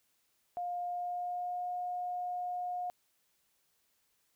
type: tone with pitch glide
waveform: sine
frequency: 708 to 717.5 Hz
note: F5 to F5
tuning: +23 to +47 cents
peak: -34 dBFS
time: 0.57-2.9 s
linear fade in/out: 0 ms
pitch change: +24 cents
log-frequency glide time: 0.83-1.7 s
effects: white hiss -75 dBFS RMS until 4.35 s